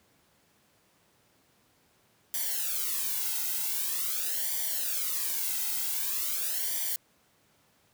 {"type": "noise with flanger", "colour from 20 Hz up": "blue", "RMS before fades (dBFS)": -31, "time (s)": [2.34, 6.96], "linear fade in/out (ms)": 0, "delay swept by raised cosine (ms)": [0.75, 1.74], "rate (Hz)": 0.45, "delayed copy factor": -0.9, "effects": ["pink hiss -66 dBFS RMS until 7.93 s", "high-pass 100 Hz 12 dB/octave"]}